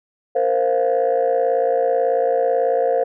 sine chord, Bb suspended second, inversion none, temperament just, 466.2 / 524.4 / 699.2 Hz, Bb4 / C5 / F5, 0 / +4 / +2 cents, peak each -19 / -17 / -20 dBFS, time 0.35-3.04 s, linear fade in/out 10 ms, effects tanh soft clip ceiling -10 dBFS

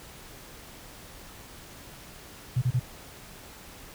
sine tone bursts, 125 Hz, B2, 21 cents sharp, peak -21 dBFS, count 3, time 2.56-2.798 s, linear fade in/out 10 ms, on 58 ms, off 32 ms, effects pink hiss -47 dBFS RMS until 3.94 s

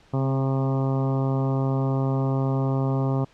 harmonic tone with a mistuned harmonic, 134.6 Hz, C3, 49 cents sharp, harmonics 1 / 2 / 3 / 4 / 5 / 6 / 7 / 8 / 9, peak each -22 / -28 / -32 / -34 / -36 / -38 / -39 / -40 / -41 dBFS, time 0.13-3.25 s, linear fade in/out 10 ms, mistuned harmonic 2, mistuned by -17 cents, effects pink hiss -56 dBFS RMS until 3.33 s + low-pass 5000 Hz 12 dB/octave

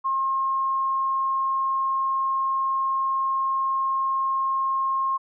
sine tone, 1071 Hz, C6, 40 cents sharp, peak -21 dBFS, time 0.04-5.18 s, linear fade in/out 20 ms, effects none

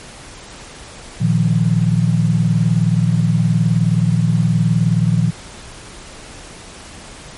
sine chord, Bb suspended fourth, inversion none, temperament equal, 116.54 / 155.56 / 174.61 Hz, Bb2 / Eb3 / F3, 0 / 0 / 0 cents, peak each -16 dBFS, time 1.2-5.31 s, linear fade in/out 20 ms, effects pink hiss -36 dBFS RMS until 7.37 s + MP3 48 kbps

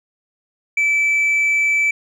sine tone, 2314 Hz, D7, 26 cents flat, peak -11 dBFS, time 0.77-1.91 s, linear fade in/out 5 ms, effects tanh soft clip ceiling -13 dBFS

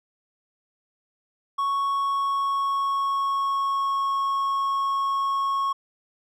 triangle tone with pitch glide, 1108.7 to 1097.9 Hz, C#6 to C#6, 0 to -17 cents, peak -20 dBFS, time 1.58-5.73 s, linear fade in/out 10 ms, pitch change -17 cents, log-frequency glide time 1.84-4.13 s, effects none

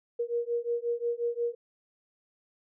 sine beating tone pair, 470.5 / 476.1 Hz, A#4 / A#4, +16 / +37 cents, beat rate 5.6 Hz, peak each -31 dBFS, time 0.19-1.55 s, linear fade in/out 10 ms, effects none

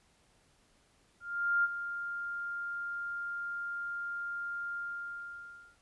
sine tone with ADSR envelope, 1400 Hz, F6, 4 cents sharp, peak -24 dBFS, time 1.2-5.77 s, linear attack 440 ms, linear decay 32 ms, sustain -11 dB, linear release 1000 ms, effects pink hiss -68 dBFS RMS until 5.81 s + resampled to 24000 Hz

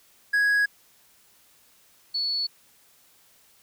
triangle / sine tone pair in turn, 1661.2 / 4421 Hz, G#6 / C#8, 0 / -5 cents, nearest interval octave + perfect fourth, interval 1695 cents, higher second, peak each -17 / -24 dBFS, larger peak first, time 0.33-0.66 / 2.14-2.47 s, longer neither, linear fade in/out 10 ms, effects white hiss -59 dBFS RMS until 3.62 s

